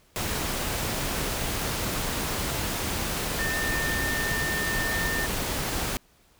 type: tone in noise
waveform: sine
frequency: 1800 Hz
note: A6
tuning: 39 cents sharp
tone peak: -28 dBFS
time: 3.39-5.26 s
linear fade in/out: 0 ms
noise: pink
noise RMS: -29 dBFS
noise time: 0.16-5.97 s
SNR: -2 dB
effects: pink hiss -61 dBFS RMS until 6.39 s